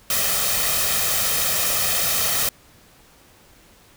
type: noise with comb filter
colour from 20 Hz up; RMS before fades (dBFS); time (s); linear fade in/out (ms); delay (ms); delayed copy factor
white; -21; 0.1-2.49; 2; 1.6; +0.6
effects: pink hiss -52 dBFS RMS until 3.96 s